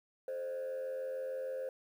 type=tone with frequency modulation; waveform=sine; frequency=523.3 Hz; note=C5; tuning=in tune; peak=-34 dBFS; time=0.28-1.69 s; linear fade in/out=2 ms; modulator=86.6 Hz; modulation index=0.51; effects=tanh soft clip ceiling -35 dBFS + 11-bit